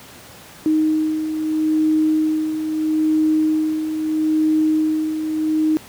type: beating tone pair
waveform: sine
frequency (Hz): 311.1 / 311.87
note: D#4 / D#4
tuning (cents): 0 / +4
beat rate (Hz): 0.77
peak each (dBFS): -24 / -16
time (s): 0.66-5.77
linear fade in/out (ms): 0
effects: pink hiss -41 dBFS RMS until 5.88 s + high-pass 100 Hz 12 dB/octave